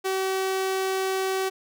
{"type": "tone", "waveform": "sawtooth", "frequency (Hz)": 381.1, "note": "G4", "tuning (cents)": -49, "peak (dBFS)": -20, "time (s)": [0.04, 1.5], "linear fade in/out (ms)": 20, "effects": []}